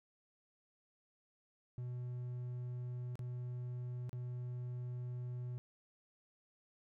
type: tone with dropouts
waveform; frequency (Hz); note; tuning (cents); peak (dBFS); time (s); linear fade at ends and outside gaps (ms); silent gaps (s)
triangle; 123.47; B2; 0; -38; 1.78-5.58; 0; 3.155-3.192 / 4.094-4.13
effects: none